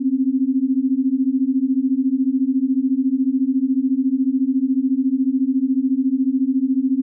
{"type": "beating tone pair", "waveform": "sine", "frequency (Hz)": [256.1, 270.1], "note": ["C4", "C#4"], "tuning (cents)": [-37, -45], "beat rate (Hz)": 14, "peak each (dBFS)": [-19, -18], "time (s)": [0, 7.02], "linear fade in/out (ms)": 20, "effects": []}